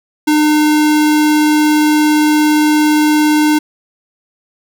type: tone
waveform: square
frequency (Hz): 302.9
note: D#4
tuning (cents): -46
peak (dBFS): -9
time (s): 0.27-3.59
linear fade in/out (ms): 10
effects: none